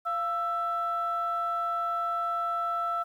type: tone pair together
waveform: sine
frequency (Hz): 690 / 1325.3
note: F5 / E6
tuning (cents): -21 / +9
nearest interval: major seventh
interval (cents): 1130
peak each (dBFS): -32 / -27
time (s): 0.05-3.04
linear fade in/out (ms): 20
effects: tanh soft clip ceiling -21 dBFS + 10-bit